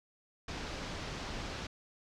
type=low-pass noise; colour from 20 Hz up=pink; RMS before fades=-41 dBFS; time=0.48-1.67 s; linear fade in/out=5 ms; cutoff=5800 Hz; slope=24 dB/octave; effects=none